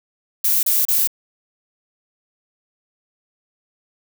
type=noise bursts; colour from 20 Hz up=violet; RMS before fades=-17 dBFS; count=3; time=0.44-1.074 s; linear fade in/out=5 ms; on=190 ms; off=32 ms; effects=none